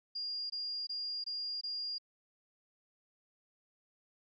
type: tone bursts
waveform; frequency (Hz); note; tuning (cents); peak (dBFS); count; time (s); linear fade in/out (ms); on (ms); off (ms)
sine; 4822; D8; +45; -36; 5; 0.15-1.984; 10; 350; 21
effects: none